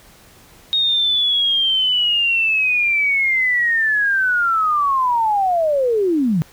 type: linear sweep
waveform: sine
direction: down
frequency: 3742 to 146.83 Hz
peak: -14 dBFS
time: 0.73-6.42 s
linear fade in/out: 0 ms
effects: pink hiss -47 dBFS RMS until 6.52 s